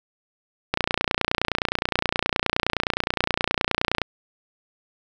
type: click train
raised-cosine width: 0.3 ms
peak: -4 dBFS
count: 98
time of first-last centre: 0.74-4.017 s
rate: 29.6 Hz
effects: none